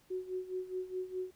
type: tone with tremolo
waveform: sine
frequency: 369.9 Hz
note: F#4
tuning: in tune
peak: -33 dBFS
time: 0.1-1.31 s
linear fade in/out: 10 ms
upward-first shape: sine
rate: 4.8 Hz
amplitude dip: 80%
effects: pink hiss -67 dBFS RMS until 1.35 s